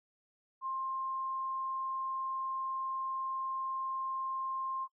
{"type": "tone", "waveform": "sine", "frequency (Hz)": 1058, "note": "C6", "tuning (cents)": 19, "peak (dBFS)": -34, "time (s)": [0.61, 4.88], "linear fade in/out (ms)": 50, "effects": ["noise-tail reverb RT60 0.1 s tail -21 dB re dry"]}